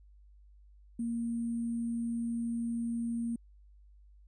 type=tone with sample-and-hold; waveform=sine; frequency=233.1 Hz; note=A#3; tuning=in tune; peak=-31 dBFS; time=0.99-3.36 s; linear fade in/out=5 ms; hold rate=8820 Hz; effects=added 50 Hz sine -55 dBFS peak until 4.27 s + resampled to 22050 Hz